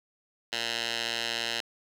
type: tone with band-pass filter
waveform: 10% pulse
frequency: 116.54 Hz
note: A#2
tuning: in tune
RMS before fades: -32 dBFS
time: 0.52-1.61 s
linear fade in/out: 10 ms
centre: 3500 Hz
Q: 1.6
effects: 8-bit